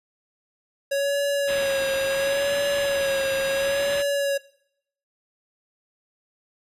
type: tone with vibrato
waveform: square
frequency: 554.4 Hz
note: C#5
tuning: in tune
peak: -22 dBFS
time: 0.91-4.38 s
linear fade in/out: 10 ms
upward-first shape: sine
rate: 0.72 Hz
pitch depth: 39 cents each way
type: low-pass noise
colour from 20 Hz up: white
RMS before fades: -34 dBFS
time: 1.47-4.03 s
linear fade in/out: 20 ms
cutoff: 4000 Hz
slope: 96 dB/octave
effects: noise-tail reverb RT60 0.7 s tail -21 dB re dry + resampled to 32000 Hz